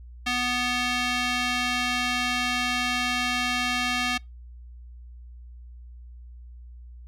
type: tone with band-pass filter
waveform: square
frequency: 246.9 Hz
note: B3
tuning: in tune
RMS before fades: -26 dBFS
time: 0.26-4.18 s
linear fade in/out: 10 ms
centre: 2800 Hz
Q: 1.1
effects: noise-tail reverb RT60 0.2 s tail -26 dB re dry + added 60 Hz sine -41 dBFS peak until 7.07 s